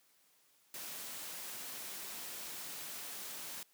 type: noise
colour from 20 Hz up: white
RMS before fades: -45 dBFS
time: 0.74-3.63 s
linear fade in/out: 2 ms
effects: white hiss -70 dBFS RMS until 3.73 s + high-pass 150 Hz 12 dB/octave